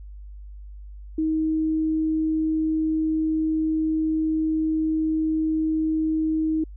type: tone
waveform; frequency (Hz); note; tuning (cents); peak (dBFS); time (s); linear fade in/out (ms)
sine; 315.3; D#4; +23; -20; 1.18-6.64; 5
effects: added 50 Hz sine -37 dBFS peak until 6.76 s